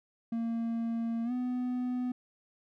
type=tone with pitch glide; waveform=triangle; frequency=230 to 249.4 Hz; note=A#3 to B3; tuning=-23 to +17 cents; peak=-28 dBFS; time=0.32-2.12 s; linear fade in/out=5 ms; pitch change=+140 cents; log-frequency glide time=1.24-1.32 s; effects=none